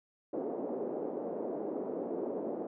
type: band-pass noise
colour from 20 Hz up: white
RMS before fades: -37 dBFS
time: 0.33-2.67 s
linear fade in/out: 5 ms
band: 250 to 540 Hz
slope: 24 dB/octave
effects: none